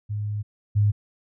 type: tone pair in turn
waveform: sine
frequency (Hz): 104.5 / 103.66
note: G#2 / G#2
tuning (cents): +11 / -3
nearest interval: unison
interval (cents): 14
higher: first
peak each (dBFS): -25 / -16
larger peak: second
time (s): 0.09-0.43 / 0.75-0.92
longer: first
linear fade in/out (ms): 20
effects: none